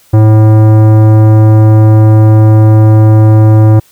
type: tone with tanh clipping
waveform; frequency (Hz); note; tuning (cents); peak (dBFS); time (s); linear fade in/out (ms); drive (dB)
sine; 108.6; A2; -22; -3; 0.13-3.8; 10; 16
effects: white hiss -45 dBFS RMS until 3.91 s